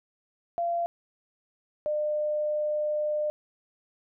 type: tone pair in turn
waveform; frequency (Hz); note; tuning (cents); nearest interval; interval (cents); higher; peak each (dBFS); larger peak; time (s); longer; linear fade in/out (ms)
sine; 686 / 602; F5 / D5; -31 / +43; major second; 226; first; -25 / -25; neither; 0.58-0.86 / 1.86-3.3; second; 0
effects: none